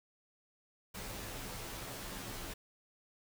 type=noise with comb filter; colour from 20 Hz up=pink; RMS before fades=-44 dBFS; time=0.94-2.54 s; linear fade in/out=10 ms; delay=13 ms; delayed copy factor=-0.7; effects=none